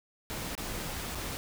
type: noise with dropouts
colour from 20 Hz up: pink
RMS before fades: -37 dBFS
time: 0.3-1.37 s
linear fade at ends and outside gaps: 0 ms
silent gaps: 0.552-0.578 / 1.149-1.154 s
effects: none